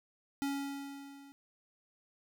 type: tone with level ramp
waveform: square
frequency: 278.9 Hz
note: C#4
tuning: 11 cents sharp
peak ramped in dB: -32 to -54 dBFS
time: 0.42-1.32 s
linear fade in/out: 0 ms
effects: none